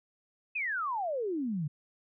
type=exponential sweep; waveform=sine; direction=down; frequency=2606 to 140 Hz; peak=-30 dBFS; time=0.55-1.68 s; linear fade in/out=10 ms; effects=none